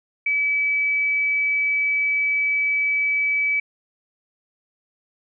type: tone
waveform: sine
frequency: 2293 Hz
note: D7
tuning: 42 cents flat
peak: -18 dBFS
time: 0.26-3.6 s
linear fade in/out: 5 ms
effects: none